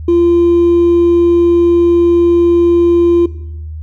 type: tone with hard clipping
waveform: triangle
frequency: 344 Hz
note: F4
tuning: 26 cents flat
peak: -6 dBFS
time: 0.08-3.26 s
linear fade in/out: 5 ms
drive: 2 dB
effects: noise-tail reverb RT60 0.8 s tail -17 dB re dry + added 78 Hz sine -22 dBFS peak until 3.82 s